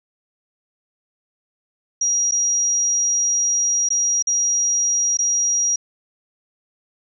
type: tone with dropouts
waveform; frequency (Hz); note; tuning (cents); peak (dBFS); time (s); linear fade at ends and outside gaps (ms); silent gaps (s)
sine; 5730; F8; +44; -16; 2.01-5.76; 5; 2.312-2.32 / 3.889-3.903 / 4.225-4.27 / 5.172-5.188
effects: none